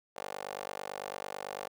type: tone with high-pass filter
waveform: 15% pulse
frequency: 49 Hz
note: G1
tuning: in tune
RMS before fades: -41 dBFS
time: 0.16-1.68 s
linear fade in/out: 10 ms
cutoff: 620 Hz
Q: 2.5
effects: none